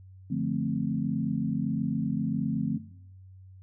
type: chord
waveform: sine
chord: D minor seventh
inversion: none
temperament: equal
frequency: 146.83 / 174.61 / 220 / 261.6 Hz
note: D3 / F3 / A3 / C4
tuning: 0 / 0 / 0 / 0 cents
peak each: -32 dBFS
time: 0.3-2.78 s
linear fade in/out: 10 ms
effects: noise-tail reverb RT60 0.7 s tail -17 dB re dry + added 94 Hz sine -47 dBFS peak until 3.62 s